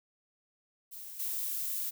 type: noise with level steps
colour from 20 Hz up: violet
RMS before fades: -45 / -35 dBFS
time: 0.91-1.91 s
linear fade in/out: 20 ms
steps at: 1.19 s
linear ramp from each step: 10 ms
effects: none